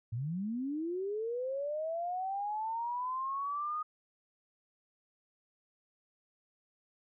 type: linear sweep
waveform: sine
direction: up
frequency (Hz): 106 to 1244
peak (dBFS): -33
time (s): 0.12-3.83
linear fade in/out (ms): 10
effects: none